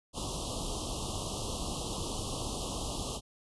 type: band-stop noise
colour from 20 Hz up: pink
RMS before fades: -36 dBFS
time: 0.13-3.21 s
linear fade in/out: 50 ms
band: 1200 to 2800 Hz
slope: 96 dB/octave
effects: resampled to 24000 Hz